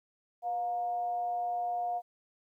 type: tone with frequency modulation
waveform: sine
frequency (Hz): 712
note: F5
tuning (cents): +33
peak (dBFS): -30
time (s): 0.42-2.02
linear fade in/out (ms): 50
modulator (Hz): 220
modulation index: 0.25
effects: 12-bit